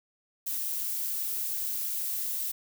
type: noise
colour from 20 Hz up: violet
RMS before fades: -32 dBFS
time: 0.46-2.52 s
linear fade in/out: 10 ms
effects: none